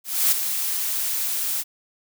blue noise with ADSR envelope, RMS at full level -17 dBFS, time 0.04-1.64 s, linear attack 280 ms, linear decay 9 ms, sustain -8 dB, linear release 41 ms, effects none

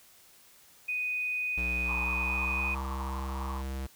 sine tone, 2489 Hz, D#7, in tune, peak -29 dBFS, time 0.88-2.75 s, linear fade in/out 10 ms
square tone with pitch glide, 61.74 to 66.55 Hz, B1 to C2, 0 to +30 cents, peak -34 dBFS, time 1.57-3.87 s, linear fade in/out 10 ms, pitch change +130 cents, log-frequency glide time 1.9-2.74 s
pink band-pass noise, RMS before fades -41 dBFS, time 1.85-3.63 s, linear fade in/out 50 ms, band 850 to 1200 Hz, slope 96 dB/octave
effects white hiss -58 dBFS RMS until 3.95 s

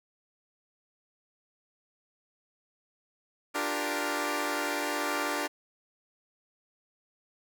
10% pulse chord, G minor seventh, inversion second, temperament equal, 293.7 / 349.2 / 392 / 466.2 Hz, D4 / F4 / G4 / Bb4, 0 / 0 / 0 / 0 cents, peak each -24 / -28 / -28 / -28 dBFS, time 3.54-5.48 s, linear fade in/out 20 ms, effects none

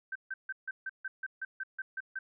sine tone bursts, 1550 Hz, G6, 20 cents flat, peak -34 dBFS, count 12, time 0.12-2.19 s, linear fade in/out 5 ms, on 35 ms, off 150 ms, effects none

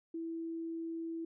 sine tone, 329.5 Hz, E4, 1 cent flat, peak -37 dBFS, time 0.14-1.25 s, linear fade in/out 5 ms, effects none

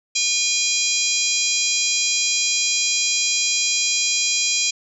harmonic tone, 810 Hz, G#5, 43 cents flat, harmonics 3 / 4 / 5 / 6 / 7 / 8 / 9, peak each -25 / -27 / -27 / -25 / -26 / -26 / -24 dBFS, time 0.15-4.71 s, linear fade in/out 10 ms, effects none

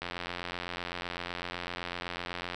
click train, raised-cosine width 0.3 ms, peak -19 dBFS, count 223, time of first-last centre 0.02-2.546 s, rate 87.9 Hz, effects none

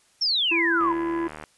sine exponential sweep, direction down, 5600 to 952 Hz, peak -20 dBFS, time 0.21-0.93 s, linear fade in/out 10 ms
harmonic tone, 335.3 Hz, E4, 30 cents sharp, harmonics 1 / 3 / 5 / 6, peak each -24 / -32 / -41 / -46 dBFS, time 0.51-1.28 s, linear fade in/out 10 ms
click train, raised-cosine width 0.5 ms, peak -22 dBFS, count 49, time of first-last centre 0.81-1.438 s, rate 76.4 Hz
effects white hiss -61 dBFS RMS until 1.57 s + resampled to 24000 Hz

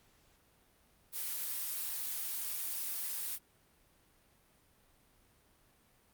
blue noise, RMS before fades -38 dBFS, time 1.12-3.39 s, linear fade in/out 50 ms, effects pink hiss -68 dBFS RMS until 6.13 s + Opus 48 kbps

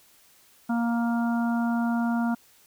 harmonic tone, 234.2 Hz, A#3, 8 cents sharp, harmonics 1 / 3 / 4 / 5 / 6, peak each -23 / -33 / -36 / -43 / -36 dBFS, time 0.69-2.35 s, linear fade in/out 10 ms, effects white hiss -58 dBFS RMS until 2.66 s

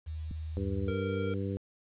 sine tone with pitch glide, 78.4 to 79.08 Hz, D#2 to D#2, +14 to +29 cents, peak -35 dBFS, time 0.06-0.93 s, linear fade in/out 20 ms, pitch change +15 cents, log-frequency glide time 0.31-0.61 s
click, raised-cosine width 5 ms, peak -27 dBFS, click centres 0.312 s
harmonic tone, 98 Hz, G2, in tune, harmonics 1 / 2 / 3 / 4 / 5, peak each -34 / -37 / -39 / -40 / -41 dBFS, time 0.57-1.57 s, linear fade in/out 0 ms
square tone, 462.3 Hz, A#4, 14 cents flat, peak -35 dBFS, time 0.88-1.34 s, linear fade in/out 2 ms
effects resampled to 8000 Hz + 10-bit

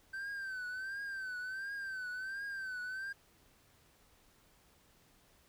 triangle tone with vibrato, 1550 Hz, G6, 20 cents flat, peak -37 dBFS, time 0.13-3.13 s, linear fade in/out 10 ms, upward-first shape triangle, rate 1.4 Hz, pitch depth 97 cents each way, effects pink hiss -67 dBFS RMS until 5.48 s

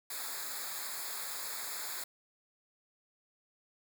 white noise with comb filter, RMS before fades -40 dBFS, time 0.1-2.04 s, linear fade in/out 5 ms, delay 0.34 ms, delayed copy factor -1, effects none

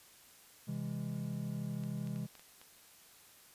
triangle chord, C augmented, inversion none, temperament just, 130.81 / 163.52 / 204.4 Hz, C3 / E3 / G#3, 0 / -14 / -27 cents, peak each -39 dBFS, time 0.67-2.27 s, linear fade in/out 20 ms
clicks, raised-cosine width 0.2 ms, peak -37 dBFS, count 6, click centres 1.837 / 2.073 / 2.16 / 2.353 / 2.395 / 2.615 s
effects white hiss -60 dBFS RMS until 3.54 s + resampled to 32000 Hz

